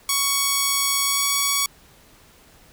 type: tone with pitch glide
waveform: 5% pulse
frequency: 1116 to 1123.1 Hz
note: C#6 to C#6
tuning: +11 to +22 cents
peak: -7 dBFS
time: 0.09-1.66 s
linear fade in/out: 2 ms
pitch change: +11 cents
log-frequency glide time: 1.05-1.23 s
effects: pink hiss -52 dBFS RMS until 2.72 s